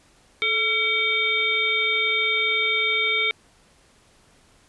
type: harmonic tone with a mistuned harmonic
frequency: 453.6 Hz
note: A#4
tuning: 47 cents flat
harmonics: 1 / 3 / 5 / 7 / 8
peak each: -31 / -32 / -21 / -31 / -26 dBFS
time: 0.42-3.31 s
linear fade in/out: 0 ms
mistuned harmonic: 1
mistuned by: -77 cents
effects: pink hiss -57 dBFS RMS until 4.68 s + resampled to 24000 Hz